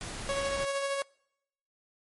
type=noise; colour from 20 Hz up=pink; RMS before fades=-39 dBFS; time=0.01-0.65 s; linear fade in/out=0 ms
type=tone with tremolo; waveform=sawtooth; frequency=554.4 Hz; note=C#5; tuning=in tune; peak=-24 dBFS; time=0.29-1.02 s; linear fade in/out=0 ms; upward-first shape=sine; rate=13 Hz; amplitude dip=35%
effects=noise-tail reverb RT60 0.8 s tail -25 dB re dry + MP3 48 kbps